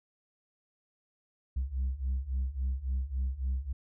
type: beating tone pair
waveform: sine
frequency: 63.5 / 67.1 Hz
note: B1 / C2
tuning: +49 / +44 cents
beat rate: 3.6 Hz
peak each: -32 / -30 dBFS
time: 1.56-3.73 s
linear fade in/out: 10 ms
effects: tanh soft clip ceiling -26 dBFS